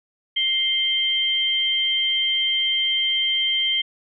sine tone pair together, 2100 / 3146 Hz, C7 / G7, +6 / +6 cents, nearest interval perfect fifth, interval 700 cents, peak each -26 / -19 dBFS, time 0.36-3.82 s, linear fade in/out 10 ms, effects none

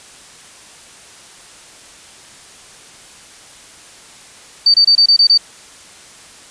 sine tone bursts, 4600 Hz, D8, 37 cents flat, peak -6 dBFS, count 7, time 4.66-5.377 s, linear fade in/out 5 ms, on 81 ms, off 25 ms, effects white hiss -40 dBFS RMS until 6.5 s + resampled to 22050 Hz

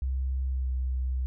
sine tone with pitch glide, 65.41 to 63.99 Hz, C2 to C2, 0 to -38 cents, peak -26 dBFS, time 0.02-1.26 s, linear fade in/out 0 ms, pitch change -38 cents, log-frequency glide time 0.49-0.68 s, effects none

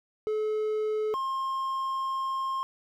triangle tone pair in turn, 430 / 1065.5 Hz, A4 / C6, -40 / +31 cents, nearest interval octave + major third, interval 1571 cents, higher second, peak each -24 / -26 dBFS, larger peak first, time 0.27-1.14 / 1.14-2.63 s, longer second, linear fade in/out 0 ms, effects none

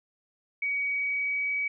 sine tone with pitch glide, 2259 to 2273 Hz, C#7 to C#7, +32 to +43 cents, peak -26 dBFS, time 0.62-1.68 s, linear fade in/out 5 ms, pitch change +11 cents, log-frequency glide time 0.78-1.52 s, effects none

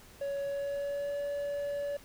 triangle tone with pitch glide, 560 to 572.4 Hz, C#5 to D5, +18 to -45 cents, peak -30 dBFS, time 0.21-1.97 s, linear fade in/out 5 ms, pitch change +37 cents, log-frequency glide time 0.44-1.18 s, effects pink hiss -55 dBFS RMS until 2.04 s

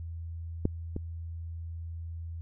clicks, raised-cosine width 3 ms, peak -13 / -21 dBFS, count 2, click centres 0.654 / 0.964 s, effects added 83 Hz sine -36 dBFS peak until 2.41 s

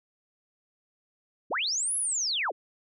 sine linear two-way sweep, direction up then down, 124 to 11000 to 256.6 Hz, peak -26 dBFS, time 1.5-2.52 s, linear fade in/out 20 ms, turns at 1.96 s, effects none

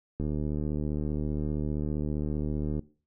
click train, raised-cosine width 3 ms, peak -19 dBFS, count 196, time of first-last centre 0.2-2.793 s, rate 75.2 Hz, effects noise-tail reverb RT60 0.4 s tail -20 dB re dry

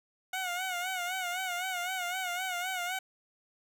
15% pulse tone with vibrato, 729 Hz, F#5, 26 cents flat, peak -26 dBFS, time 0.33-2.99 s, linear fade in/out 5 ms, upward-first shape sine, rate 3.9 Hz, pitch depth 73 cents each way, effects none

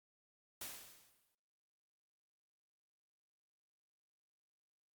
white noise with exponential decay, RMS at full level -44 dBFS, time 0.61-1.35 s, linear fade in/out 5 ms, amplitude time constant 160 ms, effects noise-tail reverb RT60 0.8 s tail -22 dB re dry + Opus 48 kbps

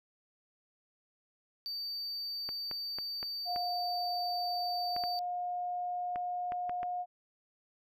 triangle tone, 4610 Hz, D8, 33 cents flat, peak -35 dBFS, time 1.66-5.19 s, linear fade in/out 0 ms
clicks, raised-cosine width 0.5 ms, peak -27 dBFS, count 11, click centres 2.49 / 2.713 / 2.986 / 3.229 / 3.561 / 4.964 / 5.038 / 6.159 / 6.521 / 6.695 / 6.831 s
sine tone with pitch glide, 712 to 717 Hz, F5 to F5, +33 to +45 cents, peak -33 dBFS, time 3.45-7.06 s, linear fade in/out 50 ms, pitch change +12 cents, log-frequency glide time 4.27-6.88 s
effects none

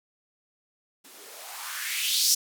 violet noise with band-pass filter sweep, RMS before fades -29 dBFS, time 1.04-2.35 s, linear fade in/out 10 ms, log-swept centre 250 to 5900 Hz, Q 3.1, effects none

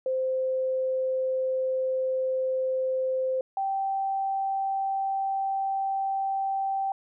sine tone pair in turn, 520 / 779.1 Hz, C5 / G5, -11 / -11 cents, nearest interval perfect fifth, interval 700 cents, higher second, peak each -24 / -25 dBFS, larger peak first, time 0.06-3.41 / 3.57-6.92 s, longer neither, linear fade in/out 2 ms, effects none

